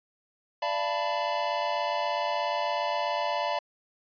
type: chord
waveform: square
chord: B half-diminished seventh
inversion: first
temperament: equal with one note detuned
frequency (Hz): 587.3 / 684.1 / 880 / 987.8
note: D5 / F5 / A5 / B5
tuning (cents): 0 / -36 / 0 / 0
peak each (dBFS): -33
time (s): 0.62-3.59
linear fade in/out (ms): 5
effects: resampled to 11025 Hz